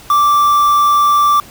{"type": "tone with quantisation", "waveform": "triangle", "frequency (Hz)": 1170, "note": "D6", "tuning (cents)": -7, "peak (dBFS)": -6, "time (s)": [0.1, 1.4], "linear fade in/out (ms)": 2, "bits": 4, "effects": ["pink hiss -38 dBFS RMS until 1.5 s"]}